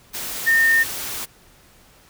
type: tone in noise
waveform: sine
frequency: 1824 Hz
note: A#6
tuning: 38 cents flat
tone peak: -13 dBFS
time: 0.46-0.84 s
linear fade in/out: 20 ms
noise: white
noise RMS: -29 dBFS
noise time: 0.13-1.26 s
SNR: +13 dB
effects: pink hiss -52 dBFS RMS until 2.09 s